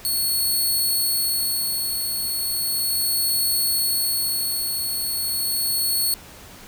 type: tone with tremolo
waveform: 10% pulse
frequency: 4382 Hz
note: C#8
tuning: 21 cents flat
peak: -12 dBFS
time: 0.05-6.14 s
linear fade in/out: 0 ms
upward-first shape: sine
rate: 0.36 Hz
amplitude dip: 40%
effects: pink hiss -43 dBFS RMS until 6.67 s